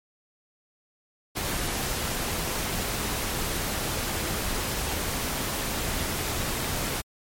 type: noise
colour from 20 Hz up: pink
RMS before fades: -29 dBFS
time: 1.35-7.02 s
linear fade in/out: 20 ms
effects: MP3 64 kbps